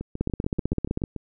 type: two click trains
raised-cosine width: 3 ms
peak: -11 / -19 dBFS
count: 14 / 9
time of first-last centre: 0.21-1.038 / 0.01-1.163 s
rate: 15.7 / 6.94 Hz
effects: none